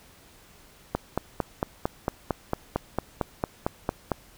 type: click train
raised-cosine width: 1 ms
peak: -10 dBFS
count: 15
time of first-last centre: 0.95-4.117 s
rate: 4.42 Hz
effects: pink hiss -54 dBFS RMS until 4.37 s